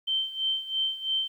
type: tone with tremolo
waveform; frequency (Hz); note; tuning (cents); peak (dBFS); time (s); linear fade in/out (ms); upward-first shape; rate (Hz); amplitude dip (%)
sine; 3113; G7; -13; -23; 0.07-1.28; 10; sine; 3; 80
effects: 10-bit